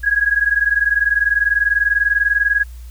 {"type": "tone pair together", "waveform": "sine", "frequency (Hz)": [1644, 1664.1], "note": ["G#6", "G#6"], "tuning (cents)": [-18, 3], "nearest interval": "unison", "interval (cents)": 21, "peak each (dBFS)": -16, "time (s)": [0.03, 2.64], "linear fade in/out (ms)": 20, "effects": ["added 60 Hz sine -31 dBFS peak until 2.9 s", "white hiss -50 dBFS RMS until 2.9 s"]}